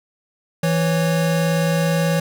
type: tone pair together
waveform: square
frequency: 164.81 / 552.9 Hz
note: E3 / C#5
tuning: 0 / -5 cents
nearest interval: octave + major sixth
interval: 2095 cents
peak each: -18 / -23 dBFS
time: 0.63-2.2 s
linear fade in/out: 5 ms
effects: none